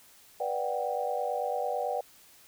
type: chord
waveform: sine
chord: G major seventh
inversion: first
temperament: just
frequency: 490 / 588 / 735 / 784 Hz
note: B4 / D5 / F#5 / G5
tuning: -14 / +2 / -12 / 0 cents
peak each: -34 dBFS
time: 0.4-2.01 s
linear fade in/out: 5 ms
effects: white hiss -57 dBFS RMS until 2.47 s